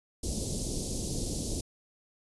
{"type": "band-stop noise", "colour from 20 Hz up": "pink", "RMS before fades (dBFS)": -33, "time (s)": [0.23, 1.61], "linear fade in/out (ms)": 5, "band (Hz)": [510, 4700], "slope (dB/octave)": 24, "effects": ["resampled to 24000 Hz"]}